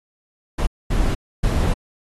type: noise bursts at uneven times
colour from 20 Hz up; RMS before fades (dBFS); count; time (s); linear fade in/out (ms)
brown; -18; 3; 0.58-0.67 / 0.9-1.15 / 1.43-1.74; 10
effects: AAC 32 kbps